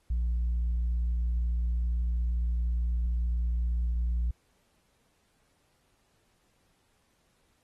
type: tone with tanh clipping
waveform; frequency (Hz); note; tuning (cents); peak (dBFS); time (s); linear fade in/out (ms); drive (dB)
sine; 58.9; A#1; +19; -26; 0.1-4.31; 5; 1
effects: pink hiss -71 dBFS RMS until 7.63 s + AAC 32 kbps